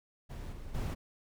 brown noise with level steps, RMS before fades -41 / -45 / -34 dBFS, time 0.29-0.95 s, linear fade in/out 20 ms, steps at 0.52 / 0.74 s, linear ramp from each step 10 ms, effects none

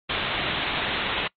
white low-pass noise, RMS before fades -27 dBFS, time 0.09-1.28 s, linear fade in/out 10 ms, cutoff 3800 Hz, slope 96 dB/octave, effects noise-tail reverb RT60 0.1 s tail -23 dB re dry + MP3 32 kbps

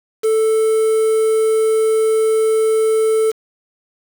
triangle tone with quantisation, 440 Hz, A4, in tune, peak -10 dBFS, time 0.23-3.32 s, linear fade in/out 20 ms, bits 5, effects none

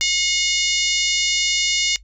harmonic tone, 722 Hz, F#5, 43 cents flat, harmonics 3 / 4 / 5 / 6 / 7 / 8 / 9 / 10, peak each -23 / -24 / -25 / -26 / -26 / -27 / -28 / -28 dBFS, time 0.01-1.96 s, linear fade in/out 0 ms, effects noise-tail reverb RT60 0.1 s tail -20 dB re dry + added 50 Hz sine -43 dBFS peak until 2.03 s

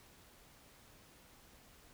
silence, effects pink hiss -62 dBFS RMS until 1.93 s

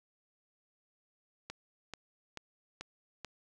click train, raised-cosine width 0.2 ms, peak -24 dBFS, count 5, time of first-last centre 1.5-3.247 s, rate 2.29 Hz, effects none

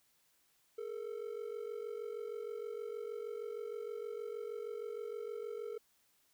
triangle ring-modulated tone, 443.5 Hz, A4, 14 cents sharp, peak -35 dBFS, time 0.78-5.78 s, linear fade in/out 0 ms, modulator 23.2 Hz, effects white hiss -73 dBFS RMS until 6.33 s

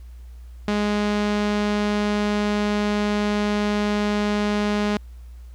sawtooth tone with low-pass filter, 207.7 Hz, G#3, in tune, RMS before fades -22 dBFS, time 0.68-4.97 s, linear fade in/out 0 ms, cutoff 4800 Hz, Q 0.79, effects added 60 Hz sine -37 dBFS peak until 5.54 s + pink hiss -60 dBFS RMS until 5.54 s

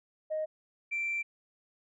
sine tone pair in turn, 622.3 / 2348 Hz, D#5 / D7, 0 / -1 cents, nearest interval octave + major seventh, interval 2299 cents, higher second, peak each -29 / -29 dBFS, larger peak neither, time 0.3-0.46 / 0.91-1.23 s, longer second, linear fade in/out 20 ms, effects tanh soft clip ceiling -26 dBFS

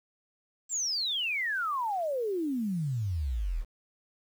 sine exponential sweep, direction down, 7690 to 34.42 Hz, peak -28 dBFS, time 0.69-3.65 s, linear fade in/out 50 ms, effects 9-bit

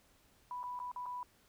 sine tone with dropouts, 987.8 Hz, B5, in tune, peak -39 dBFS, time 0.51-1.23 s, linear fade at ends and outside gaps 1 ms, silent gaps 0.631-0.638 / 0.791-0.8 / 0.916-0.961 / 1.058-1.063 s, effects pink hiss -68 dBFS RMS until 1.48 s

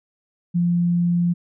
sine tone, 173.6 Hz, F3, 10 cents flat, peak -16 dBFS, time 0.54-1.34 s, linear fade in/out 20 ms, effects none

